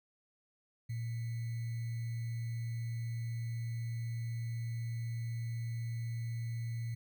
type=tone with sample-and-hold; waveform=sine; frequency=116 Hz; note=A#2; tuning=8 cents flat; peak=-35 dBFS; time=0.89-6.95 s; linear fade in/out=10 ms; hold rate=2100 Hz; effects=none